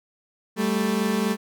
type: tone pair together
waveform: 30% pulse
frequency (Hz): 196 / 220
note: G3 / A3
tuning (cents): 0 / 0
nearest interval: major second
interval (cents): 200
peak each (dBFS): -22 / -21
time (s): 0.56-1.37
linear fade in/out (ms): 50
effects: none